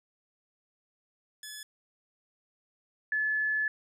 10% pulse / sine tone pair in turn, 1714 / 1723.8 Hz, A6 / A6, -46 / -36 cents, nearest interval unison, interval 10 cents, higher second, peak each -32 / -26 dBFS, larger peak second, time 1.43-1.63 / 3.12-3.68 s, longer second, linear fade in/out 2 ms, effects none

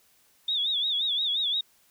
sine tone with vibrato, 3564 Hz, A7, 22 cents sharp, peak -24 dBFS, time 0.48-1.61 s, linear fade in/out 5 ms, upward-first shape sine, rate 5.7 Hz, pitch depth 120 cents each way, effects white hiss -63 dBFS RMS until 1.9 s

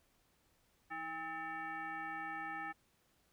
sine tone with frequency modulation, 1293 Hz, E6, 34 cents flat, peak -40 dBFS, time 0.9-2.73 s, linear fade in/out 20 ms, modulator 487 Hz, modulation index 1.6, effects pink hiss -74 dBFS RMS until 3.32 s

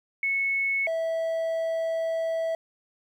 sine / triangle tone pair in turn, 2201 / 654.4 Hz, C#7 / E5, -13 / -13 cents, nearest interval octave + major sixth, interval 2100 cents, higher first, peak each -23 dBFS, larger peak neither, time 0.23-0.87 / 0.87-2.55 s, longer second, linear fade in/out 2 ms, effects 10-bit

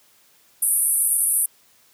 pink band-pass noise, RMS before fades -20 dBFS, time 0.62-1.46 s, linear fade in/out 5 ms, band 9100 to 12000 Hz, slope 96 dB/octave, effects white hiss -57 dBFS RMS until 1.93 s + high-pass 80 Hz 12 dB/octave

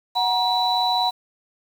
sine tone cluster, 738 / 950 / 3952 Hz, F#5 / A#5 / B7, -5 / +33 / 0 cents, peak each -22 dBFS, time 0.15-1.11 s, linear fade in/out 20 ms, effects tanh soft clip ceiling -8 dBFS + 7-bit

